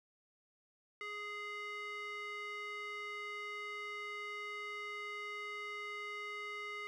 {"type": "tone with band-pass filter", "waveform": "square", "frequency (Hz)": 415.3, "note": "G#4", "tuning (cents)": 0, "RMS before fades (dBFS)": -44, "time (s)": [1.01, 6.87], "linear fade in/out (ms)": 0, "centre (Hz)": 1900, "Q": 2.7, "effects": []}